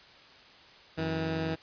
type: tone pair together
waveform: 15% pulse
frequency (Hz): 90.5 / 160.8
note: F#2 / E3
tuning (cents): -38 / -43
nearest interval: minor seventh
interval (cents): 995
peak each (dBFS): -31 / -24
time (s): 0.97-1.56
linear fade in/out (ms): 20
effects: white hiss -54 dBFS RMS until 1.62 s + resampled to 11025 Hz